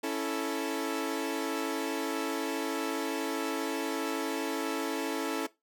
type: chord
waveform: sawtooth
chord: A major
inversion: first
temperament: equal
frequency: 277.2 / 329.6 / 440 Hz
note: C#4 / E4 / A4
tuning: 0 / 0 / 0 cents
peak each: -31 dBFS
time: 0.03-5.47 s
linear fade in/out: 10 ms
effects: noise-tail reverb RT60 0.2 s tail -18 dB re dry